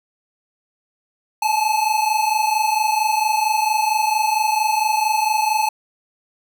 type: tone pair together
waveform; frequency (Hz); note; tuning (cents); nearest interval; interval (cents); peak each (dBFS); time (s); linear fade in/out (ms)
square; 850 / 874.4; G#5 / A5; +40 / -11; unison; 49; -20; 1.42-5.69; 5
effects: none